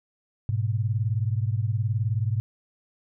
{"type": "beating tone pair", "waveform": "sine", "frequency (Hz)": [104.3, 123.3], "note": ["G#2", "B2"], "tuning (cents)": [8, -2], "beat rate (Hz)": 19, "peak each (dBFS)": [-24, -27], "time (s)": [0.49, 2.4], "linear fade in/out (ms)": 0, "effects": []}